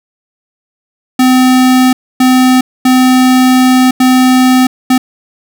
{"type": "tone bursts at uneven times", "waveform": "square", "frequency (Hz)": 255.9, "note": "C4", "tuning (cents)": -38, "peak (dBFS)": -5, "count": 5, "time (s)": [[1.19, 1.93], [2.2, 2.61], [2.85, 3.91], [4, 4.67], [4.9, 4.98]], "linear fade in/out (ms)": 5, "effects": []}